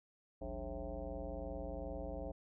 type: tone with frequency modulation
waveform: sine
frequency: 293.7 Hz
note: D4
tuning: in tune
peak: -40 dBFS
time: 0.41-2.32 s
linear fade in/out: 10 ms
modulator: 122 Hz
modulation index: 3.3
effects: none